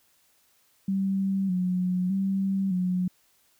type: tone with vibrato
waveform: sine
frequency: 187.7 Hz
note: F#3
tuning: 25 cents sharp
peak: -23 dBFS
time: 0.88-3.08 s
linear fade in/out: 5 ms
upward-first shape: square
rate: 0.82 Hz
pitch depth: 55 cents each way
effects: white hiss -65 dBFS RMS until 3.59 s